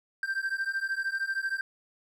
triangle beating tone pair, 1568 / 1581 Hz, G6 / G6, 0 / +14 cents, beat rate 13 Hz, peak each -30 dBFS, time 0.23-1.61 s, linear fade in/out 2 ms, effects none

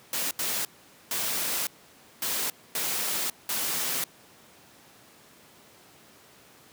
white noise bursts at uneven times, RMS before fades -29 dBFS, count 6, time 0.13-0.31 / 0.39-0.65 / 1.11-1.67 / 2.22-2.5 / 2.75-3.3 / 3.49-4.04 s, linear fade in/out 2 ms, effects pink hiss -54 dBFS RMS until 6.72 s + high-pass 150 Hz 12 dB/octave

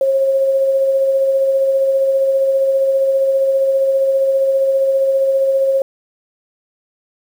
sine tone with tremolo, 540 Hz, C#5, 45 cents flat, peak -10 dBFS, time 0.01-5.82 s, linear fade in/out 2 ms, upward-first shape sine, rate 15 Hz, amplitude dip 30%, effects 7-bit

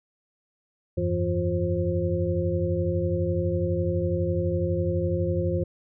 sine tone cluster, 86.2 / 98.2 / 168.4 / 352.3 / 530 Hz, F2 / G2 / E3 / F4 / C5, -22 / +4 / +37 / +15 / +22 cents, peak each -29 dBFS, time 0.97-5.64 s, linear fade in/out 10 ms, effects none

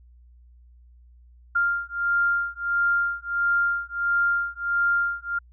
sine beating tone pair, 1396.9 / 1398.4 Hz, F6 / F6, 0 / +2 cents, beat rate 1.5 Hz, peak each -24 dBFS, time 1.55-5.39 s, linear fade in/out 10 ms, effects added 60 Hz sine -49 dBFS peak until 5.52 s

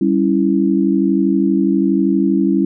sine chord, C# diminished, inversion second, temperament equal, 196 / 277.2 / 329.6 Hz, G3 / C#4 / E4, 0 / 0 / 0 cents, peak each -16 dBFS, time 0.01-2.65 s, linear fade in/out 5 ms, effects none

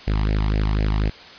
sawtooth tone with flanger, 52.2 Hz, G#1, 10 cents sharp, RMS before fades -20 dBFS, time 0.07-1.1 s, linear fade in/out 10 ms, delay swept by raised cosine 0.41 to 1.04 ms, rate 4 Hz, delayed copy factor +0.95, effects white hiss -41 dBFS RMS until 1.38 s + resampled to 11025 Hz

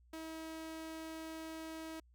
sawtooth tone, 320.8 Hz, E4, 47 cents flat, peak -40 dBFS, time 0.13-2 s, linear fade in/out 5 ms, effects added 60 Hz sine -63 dBFS peak until 2.14 s

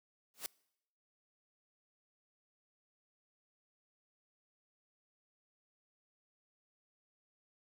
white noise with exponential growth, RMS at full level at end -36 dBFS, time 0.34-0.46 s, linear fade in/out 0 ms, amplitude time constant 25 ms, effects noise-tail reverb RT60 0.8 s tail -25 dB re dry + high-pass 100 Hz 12 dB/octave

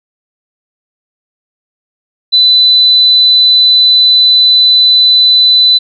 sine tone, 4000 Hz, B7, 21 cents sharp, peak -3 dBFS, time 2.32-5.79 s, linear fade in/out 20 ms, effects none

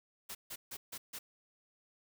white noise bursts, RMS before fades -44 dBFS, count 5, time 0.29-1.19 s, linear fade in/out 10 ms, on 60 ms, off 150 ms, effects none

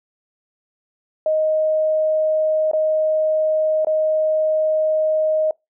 sine tone with dropouts, 624 Hz, D#5, 5 cents sharp, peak -15 dBFS, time 1.26-5.51 s, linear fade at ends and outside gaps 2 ms, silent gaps 2.714-2.733 / 3.848-3.869 s, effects noise-tail reverb RT60 0.2 s tail -26 dB re dry

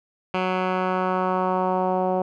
10% pulse tone with low-pass filter sweep, 185 Hz, F#3, in tune, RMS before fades -23 dBFS, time 0.34-2.22 s, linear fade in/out 2 ms, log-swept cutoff 2400 to 680 Hz, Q 1.8, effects none

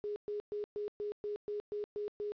sine tone bursts, 415.3 Hz, G#4, in tune, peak -35 dBFS, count 10, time 0.04-2.32 s, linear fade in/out 0 ms, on 120 ms, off 120 ms, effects resampled to 11025 Hz + 11-bit

